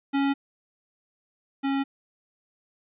square tone pair in turn, 277.5 / 274.2 Hz, C#4 / C#4, +2 / -19 cents, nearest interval unison, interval 21 cents, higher first, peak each -22 / -24 dBFS, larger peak first, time 0.13-0.34 / 1.63-1.84 s, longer neither, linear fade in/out 20 ms, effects resampled to 8000 Hz

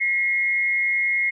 sine tone pair together, 1940.6 / 2151 Hz, B6 / C7, -31 / +47 cents, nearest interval major second, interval 178 cents, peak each -28 / -19 dBFS, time 0-1.31 s, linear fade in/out 20 ms, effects none

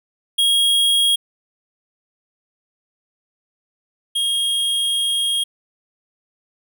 square tone pair in turn, 3279 / 3256 Hz, G#7 / G#7, -23 / -35 cents, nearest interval unison, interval 12 cents, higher first, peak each -14 / -18 dBFS, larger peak first, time 0.38-1.16 / 4.15-5.44 s, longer second, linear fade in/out 10 ms, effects none

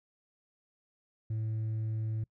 triangle tone with hard clipping, 110 Hz, A2, in tune, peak -30 dBFS, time 1.3-2.24 s, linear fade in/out 5 ms, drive 1 dB, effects noise-tail reverb RT60 0.1 s tail -26 dB re dry

